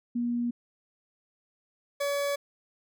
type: tone pair in turn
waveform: sine / 40% pulse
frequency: 239.3 / 567.5 Hz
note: A#3 / C#5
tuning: +46 / +41 cents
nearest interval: octave + minor third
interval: 1495 cents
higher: second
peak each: -26 dBFS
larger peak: neither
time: 0.15-0.51 / 2-2.36 s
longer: neither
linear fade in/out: 10 ms
effects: none